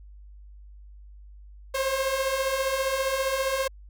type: beating tone pair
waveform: sawtooth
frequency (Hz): 523.3 / 538.3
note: C5 / C5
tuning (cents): 0 / +49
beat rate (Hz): 15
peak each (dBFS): -26 / -22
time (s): 1.74-3.68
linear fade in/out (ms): 10
effects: added 50 Hz sine -44 dBFS peak until 3.89 s